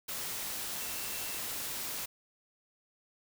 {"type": "tone in noise", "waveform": "sine", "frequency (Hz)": 2684, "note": "E7", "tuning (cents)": 31, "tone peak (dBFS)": -49, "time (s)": [0.8, 1.39], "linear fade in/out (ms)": 10, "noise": "white", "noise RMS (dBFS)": -38, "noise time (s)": [0.08, 2.06], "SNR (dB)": -14, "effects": []}